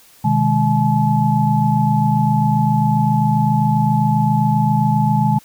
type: tone cluster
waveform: sine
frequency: 127.6 / 155.1 / 207.8 / 859 Hz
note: C3 / D#3 / G#3 / A5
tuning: -43 / -5 / +1 / -42 cents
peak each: -18 dBFS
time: 0.24-5.39 s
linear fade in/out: 10 ms
effects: white hiss -48 dBFS RMS until 5.44 s